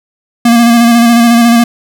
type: tone with vibrato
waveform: square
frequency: 234.6 Hz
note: A#3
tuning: 11 cents sharp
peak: -4 dBFS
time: 0.45-1.64 s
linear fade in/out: 5 ms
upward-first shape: square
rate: 14 Hz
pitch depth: 23 cents each way
effects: none